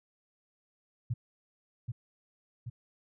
sine tone with echo, 119 Hz, A#2, 36 cents sharp, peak -28 dBFS, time 1.1-1.14 s, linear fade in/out 10 ms, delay 780 ms, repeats 2, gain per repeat -4 dB, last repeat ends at 2.7 s, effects none

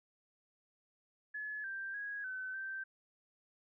sine tone with pitch steps, 1707 / 1575 / 1654 / 1520 / 1559 Hz, G#6 / G6 / G#6 / F#6 / G6, +47 / +8 / -8 / +46 / -10 cents, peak -39 dBFS, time 1.34-2.84 s, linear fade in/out 10 ms, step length 300 ms, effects none

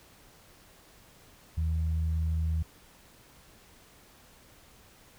sine tone pair together, 80 / 160 Hz, D#2 / D#3, +49 / +49 cents, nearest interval octave, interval 1200 cents, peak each -26 / -38 dBFS, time 1.57-2.63 s, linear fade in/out 10 ms, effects pink hiss -57 dBFS RMS until 5.18 s

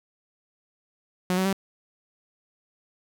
sawtooth tone with pitch steps, 182.3 / 188.2 / 194 Hz, F#3 / F#3 / G3, -25 / +30 / -18 cents, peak -18 dBFS, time 1.3-1.528 s, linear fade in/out 0 ms, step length 76 ms, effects none

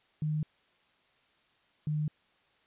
sine tone pair in turn, 153 / 151.59 Hz, D#3 / D#3, -29 / -45 cents, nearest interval unison, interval 16 cents, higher first, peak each -28 dBFS, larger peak neither, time 0.22-0.43 / 1.87-2.08 s, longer neither, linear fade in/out 2 ms, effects white hiss -68 dBFS RMS until 2.66 s + resampled to 8000 Hz

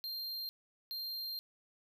square tone bursts at uneven times, 4186 Hz, C8, in tune, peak -39 dBFS, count 2, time 0.04-0.49 / 0.91-1.39 s, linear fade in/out 0 ms, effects none

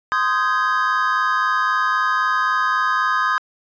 triangle chord, Ab major seventh, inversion first, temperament just, 1038.3 / 1245.9 / 1557.4 / 1661.2 Hz, C6 / Eb6 / G6 / Ab6, -14 / +2 / -12 / 0 cents, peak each -20 / -18 / -23 / -22 dBFS, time 0.12-3.38 s, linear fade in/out 0 ms, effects resampled to 16000 Hz

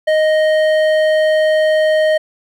sine tone with hard clipping, 622.3 Hz, D#5, in tune, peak -12 dBFS, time 0.07-2.18 s, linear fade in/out 10 ms, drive 10 dB, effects none

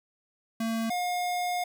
square tone pair in turn, 226.1 / 714.9 Hz, A3 / F5, +47 / +40 cents, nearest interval octave + minor sixth, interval 1993 cents, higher second, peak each -28 dBFS, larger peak neither, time 0.6-0.9 / 0.9-1.64 s, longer second, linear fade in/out 5 ms, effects none

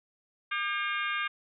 harmonic tone with a mistuned harmonic, 401.5 Hz, G4, 41 cents sharp, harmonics 3 / 4 / 5 / 6 / 7 / 8 / 9, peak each -34 / -33 / -36 / -38 / -40 / -45 / -44 dBFS, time 0.51-1.28 s, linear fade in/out 10 ms, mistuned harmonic 5, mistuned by +120 cents, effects none

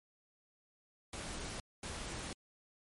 pink noise bursts at uneven times, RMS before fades -43 dBFS, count 2, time 1.13-1.6 / 1.83-2.33 s, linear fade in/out 2 ms, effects MP3 48 kbps

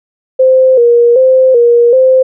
sine tone with vibrato, 496.6 Hz, B4, 9 cents sharp, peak -3 dBFS, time 0.39-2.23 s, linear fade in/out 10 ms, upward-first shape square, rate 1.3 Hz, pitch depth 79 cents each way, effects none

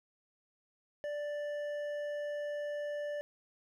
sine tone with hard clipping, 587.3 Hz, D5, in tune, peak -37 dBFS, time 1.04-3.21 s, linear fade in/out 0 ms, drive 7 dB, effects none

